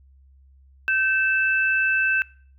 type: tone pair together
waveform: sine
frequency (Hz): 1548.6 / 2637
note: G6 / E7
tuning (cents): -22 / 0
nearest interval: major sixth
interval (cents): 922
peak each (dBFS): -20 / -23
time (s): 0.88-2.22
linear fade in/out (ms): 0
effects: noise-tail reverb RT60 0.5 s tail -23 dB re dry + added 67 Hz sine -50 dBFS peak until 2.58 s